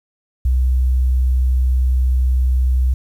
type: tone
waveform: sine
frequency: 63.6 Hz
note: C2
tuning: 48 cents flat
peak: -12 dBFS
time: 0.45-2.94 s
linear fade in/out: 5 ms
effects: 8-bit